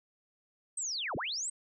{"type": "linear two-way sweep", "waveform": "sine", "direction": "down then up", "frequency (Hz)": [8450, 73.8, 8450], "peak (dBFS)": -33, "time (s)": [0.77, 1.5], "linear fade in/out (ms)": 5, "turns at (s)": 1.16, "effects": []}